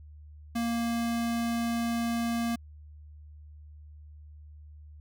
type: tone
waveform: square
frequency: 233.1 Hz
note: A#3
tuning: in tune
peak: -28 dBFS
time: 0.55-2.56 s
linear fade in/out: 10 ms
effects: added 75 Hz sine -46 dBFS peak until 5 s